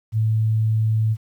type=tone; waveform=sine; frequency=110 Hz; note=A2; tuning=in tune; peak=-16 dBFS; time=0.12-1.17 s; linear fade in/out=50 ms; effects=9-bit